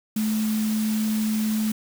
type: tone in noise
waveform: sine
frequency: 216.8 Hz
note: A3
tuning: 25 cents flat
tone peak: -21 dBFS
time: 0.16-1.72 s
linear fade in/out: 5 ms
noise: white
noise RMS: -35 dBFS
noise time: 0.16-1.72 s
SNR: +11 dB
effects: none